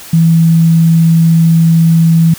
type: tone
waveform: sine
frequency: 164.4 Hz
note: E3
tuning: 4 cents flat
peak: -4 dBFS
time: 0.13-2.34 s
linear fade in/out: 5 ms
effects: white hiss -31 dBFS RMS until 2.38 s